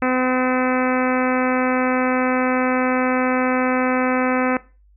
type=harmonic tone with a mistuned harmonic; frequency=255.1 Hz; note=C4; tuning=44 cents flat; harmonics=1 / 2 / 3 / 4 / 5 / 6 / 7 / 8 / 9 / 10; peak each=-20 / -23 / -26 / -28 / -26 / -29 / -31 / -30 / -32 / -35 dBFS; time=0.02-4.57 s; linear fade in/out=2 ms; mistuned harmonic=10; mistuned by=+27 cents; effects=noise-tail reverb RT60 0.3 s tail -19 dB re dry + added 50 Hz sine -50 dBFS peak until 4.96 s